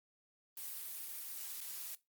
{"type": "noise with dropouts", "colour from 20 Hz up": "blue", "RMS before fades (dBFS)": -45, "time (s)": [0.57, 1.95], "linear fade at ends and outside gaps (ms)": 2, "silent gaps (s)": [1.606, 1.612], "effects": ["noise-tail reverb RT60 0.2 s tail -19 dB re dry", "Opus 32 kbps"]}